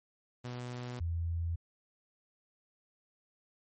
sawtooth / sine tone pair in turn, 123.1 / 84.05 Hz, B2 / E2, -5 / +34 cents, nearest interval perfect fifth, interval 661 cents, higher first, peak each -35 / -31 dBFS, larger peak second, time 0.44-1 / 1-1.56 s, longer neither, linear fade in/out 10 ms, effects MP3 32 kbps

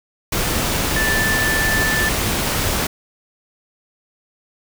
sine tone in noise, 1760 Hz, A6, in tune, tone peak -18 dBFS, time 0.96-2.09 s, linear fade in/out 5 ms, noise pink, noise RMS -20 dBFS, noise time 0.32-2.87 s, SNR -1 dB, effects none

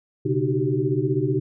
sine tone cluster, 126.4 / 141.4 / 305.4 / 373.9 / 390.1 Hz, B2 / C#3 / D#4 / F#4 / G4, +41 / +35 / -32 / +18 / -8 cents, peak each -26 dBFS, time 0.25-1.4 s, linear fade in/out 10 ms, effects none

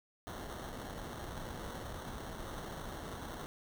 pink noise with sample-and-hold, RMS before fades -44 dBFS, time 0.27-3.46 s, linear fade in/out 0 ms, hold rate 2450 Hz, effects none

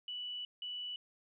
sine tone bursts at uneven times, 2960 Hz, F#7, in tune, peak -39 dBFS, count 2, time 0.08-0.45 / 0.62-0.96 s, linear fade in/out 2 ms, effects none

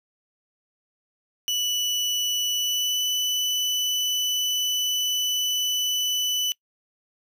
30% pulse tone with pitch glide, 2960 to 2986 Hz, F#7 to F#7, 0 to +15 cents, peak -20 dBFS, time 1.48-6.52 s, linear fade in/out 0 ms, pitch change +15 cents, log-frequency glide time 2.53-3.01 s, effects noise-tail reverb RT60 0.1 s tail -24 dB re dry

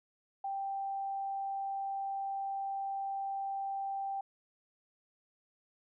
sine tone, 785 Hz, G5, 2 cents sharp, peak -34 dBFS, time 0.44-4.21 s, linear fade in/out 5 ms, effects none

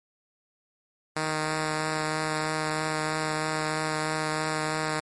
5% pulse tone with vibrato, 155.56 Hz, D#3, in tune, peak -15 dBFS, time 1.16-5 s, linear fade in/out 5 ms, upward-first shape triangle, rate 3.1 Hz, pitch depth 12 cents each way, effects MP3 48 kbps

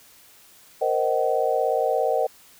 sine chord, C half-diminished seventh, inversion third, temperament equal with one note detuned, 466.2 / 523.3 / 622.3 / 758.2 Hz, Bb4 / C5 / Eb5 / Gb5, 0 / 0 / 0 / +42 cents, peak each -25 dBFS, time 0.81-2.27 s, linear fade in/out 10 ms, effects white hiss -52 dBFS RMS until 2.59 s

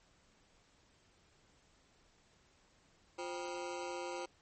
25% pulse ring-modulated tone, 438.6 Hz, A4, 6 cents flat, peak -33 dBFS, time 3.18-4.26 s, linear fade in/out 10 ms, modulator 86.7 Hz, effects pink hiss -69 dBFS RMS until 4.41 s + MP3 32 kbps

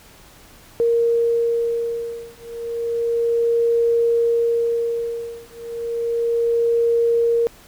sine beating tone pair, 466.2 / 466.52 Hz, A#4 / A#4, 0 / +1 cents, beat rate 0.32 Hz, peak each -20 dBFS, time 0.8-7.47 s, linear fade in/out 0 ms, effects pink hiss -47 dBFS RMS until 7.67 s

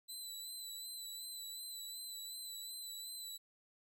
20% pulse tone with vibrato, 3998 Hz, B7, 20 cents sharp, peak -39 dBFS, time 0.08-3.38 s, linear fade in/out 20 ms, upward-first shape sine, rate 2.7 Hz, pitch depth 30 cents each way, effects none

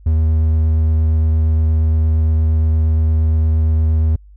triangle tone with vibrato, 79.1 Hz, D#2, 29 cents sharp, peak -9 dBFS, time 0.06-4.16 s, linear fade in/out 5 ms, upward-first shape triangle, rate 8.6 Hz, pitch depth 12 cents each way, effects added 50 Hz sine -39 dBFS peak until 4.36 s

